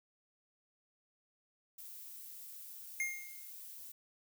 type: noise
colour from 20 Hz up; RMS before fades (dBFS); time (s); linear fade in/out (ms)
violet; -50; 1.78-3.92; 5
type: tone with exponential decay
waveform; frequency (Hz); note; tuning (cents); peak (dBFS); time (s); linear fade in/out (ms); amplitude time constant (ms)
square; 2127; C7; +28; -32; 3-3.51; 1; 110
effects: none